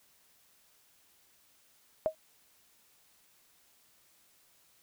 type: tone with exponential decay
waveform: sine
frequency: 631 Hz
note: D#5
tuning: 24 cents sharp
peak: -21 dBFS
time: 2.06-2.15 s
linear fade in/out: 0 ms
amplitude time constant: 18 ms
effects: white hiss -66 dBFS RMS until 4.82 s